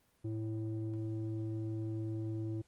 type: tone with low-pass filter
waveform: square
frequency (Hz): 110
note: A2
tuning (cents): 0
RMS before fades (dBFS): -38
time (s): 0.24-2.62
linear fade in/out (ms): 10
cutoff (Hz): 340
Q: 2.3
effects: pink hiss -72 dBFS RMS until 2.67 s + Opus 24 kbps